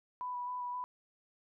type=tone with vibrato; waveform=sine; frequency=987.8 Hz; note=B5; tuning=in tune; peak=-36 dBFS; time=0.21-0.84 s; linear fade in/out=0 ms; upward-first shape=square; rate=3.8 Hz; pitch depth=12 cents each way; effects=none